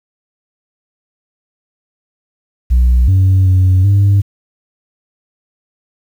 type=tone with pitch steps; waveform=sine; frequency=61.4 / 94.7 / 93 / 99.8 Hz; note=B1 / F#2 / F#2 / G2; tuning=-9 / +41 / +9 / +32 cents; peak=-4 dBFS; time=2.7-4.22 s; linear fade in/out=20 ms; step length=380 ms; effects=tanh soft clip ceiling -5 dBFS + 7-bit